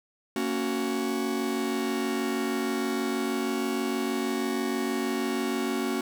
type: chord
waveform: 45% pulse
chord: F# major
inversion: first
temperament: just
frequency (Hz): 231.2 / 277.5 / 370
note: A#3 / C#4 / F#4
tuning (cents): -14 / +2 / 0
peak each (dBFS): -31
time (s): 0.36-6.01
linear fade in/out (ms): 2
effects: none